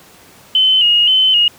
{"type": "tone with vibrato", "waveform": "sine", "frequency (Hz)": 2960, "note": "F#7", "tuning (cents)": 0, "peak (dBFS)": -8, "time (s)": [0.55, 1.48], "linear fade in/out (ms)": 2, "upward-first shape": "square", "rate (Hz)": 1.9, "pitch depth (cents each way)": 54, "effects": ["pink hiss -43 dBFS RMS until 1.58 s", "high-pass 100 Hz 12 dB/octave"]}